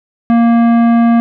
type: tone with tanh clipping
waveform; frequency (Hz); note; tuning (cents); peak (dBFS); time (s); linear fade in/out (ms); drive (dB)
triangle; 233.1; A#3; 0; -8; 0.3-1.2; 0; 18
effects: none